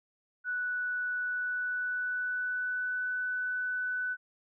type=tone with pitch glide; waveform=sine; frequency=1480 to 1496.3 Hz; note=F#6 to F#6; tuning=0 to +19 cents; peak=-30 dBFS; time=0.44-4.17 s; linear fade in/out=50 ms; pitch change=+19 cents; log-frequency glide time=1.2-3.08 s; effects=none